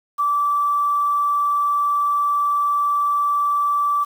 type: tone with quantisation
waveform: sine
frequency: 1161 Hz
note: D6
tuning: 20 cents flat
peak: -16 dBFS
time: 0.18-4.05 s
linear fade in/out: 20 ms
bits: 7
effects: none